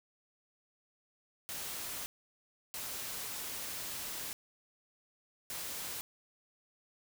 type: noise bursts at uneven times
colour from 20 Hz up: white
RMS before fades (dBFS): -41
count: 3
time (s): 1.49-2.06 / 2.74-4.33 / 5.5-6.01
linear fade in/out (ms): 0
effects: none